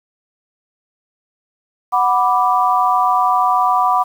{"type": "chord", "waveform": "sine", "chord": "B minor", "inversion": "second", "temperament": "equal", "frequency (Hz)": [740, 987.8, 1174.7], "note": ["F#5", "B5", "D6"], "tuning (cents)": [0, 0, 0], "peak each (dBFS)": -16, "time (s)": [1.92, 4.04], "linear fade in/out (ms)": 20, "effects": ["7-bit"]}